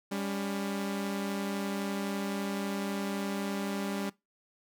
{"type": "tone pair together", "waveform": "sawtooth", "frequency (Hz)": [199.3, 283], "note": ["G3", "C#4"], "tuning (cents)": [29, 36], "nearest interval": "tritone", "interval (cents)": 607, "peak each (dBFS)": [-29, -34], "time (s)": [0.11, 4.1], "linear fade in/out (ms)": 10, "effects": ["noise-tail reverb RT60 0.2 s tail -21 dB re dry"]}